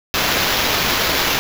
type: noise with sample-and-hold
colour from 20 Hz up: white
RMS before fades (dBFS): -18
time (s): 0.14-1.39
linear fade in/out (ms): 0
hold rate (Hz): 8820
effects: none